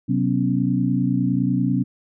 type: tone cluster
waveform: sine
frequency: 130 / 187.4 / 248.6 / 278.6 Hz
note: C3 / F#3 / B3 / C#4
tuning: -11 / +22 / +12 / +9 cents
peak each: -23 dBFS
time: 0.08-1.84 s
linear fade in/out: 20 ms
effects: none